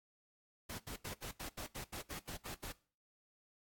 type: noise bursts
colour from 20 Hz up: pink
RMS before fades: -45 dBFS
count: 12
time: 0.69-2.724 s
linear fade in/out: 10 ms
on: 98 ms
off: 78 ms
effects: noise-tail reverb RT60 0.4 s tail -20 dB re dry + AAC 64 kbps